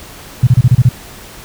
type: tone bursts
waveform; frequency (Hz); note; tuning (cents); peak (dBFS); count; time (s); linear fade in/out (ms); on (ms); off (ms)
sine; 123.47; B2; 0; -3; 7; 0.43-0.89; 5; 40; 30
effects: pink hiss -34 dBFS RMS until 1.44 s